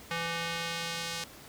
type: tone with band-pass filter sweep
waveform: square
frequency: 167.7 Hz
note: E3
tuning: 30 cents sharp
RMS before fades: -35 dBFS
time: 0.11-1.24 s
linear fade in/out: 0 ms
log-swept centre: 2200 to 4900 Hz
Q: 0.85
effects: pink hiss -50 dBFS RMS until 1.48 s + high-pass 60 Hz 12 dB/octave